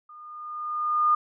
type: tone with level ramp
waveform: sine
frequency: 1218 Hz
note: D#6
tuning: 37 cents flat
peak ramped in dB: -44 to -16 dBFS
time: 0.09-1.15 s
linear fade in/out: 5 ms
effects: none